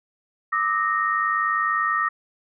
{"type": "tone cluster", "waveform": "sine", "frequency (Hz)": [1186, 1286, 1857], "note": ["D6", "E6", "A#6"], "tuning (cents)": [17, -43, -7], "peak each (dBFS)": [-24, -24, -24], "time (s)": [0.52, 2.09], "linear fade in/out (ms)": 10, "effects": []}